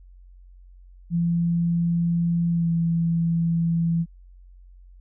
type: tone with pitch glide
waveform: sine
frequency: 170 to 167.08 Hz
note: F3 to E3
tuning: -46 to +24 cents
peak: -19 dBFS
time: 1.1-4.06 s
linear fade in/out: 50 ms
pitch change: -30 cents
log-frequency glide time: 2.5-2.69 s
effects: added 45 Hz sine -45 dBFS peak until 5 s